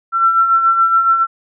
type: beating tone pair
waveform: sine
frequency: 1342 / 1349.1 Hz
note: E6 / E6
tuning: +31 / +40 cents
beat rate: 7.1 Hz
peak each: -19 / -10 dBFS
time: 0.12-1.27 s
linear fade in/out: 50 ms
effects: none